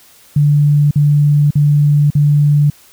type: tone bursts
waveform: sine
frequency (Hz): 146.5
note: D3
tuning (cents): -4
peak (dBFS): -7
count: 4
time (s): 0.36-2.701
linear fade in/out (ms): 5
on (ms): 550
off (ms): 47
effects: white hiss -45 dBFS RMS until 2.92 s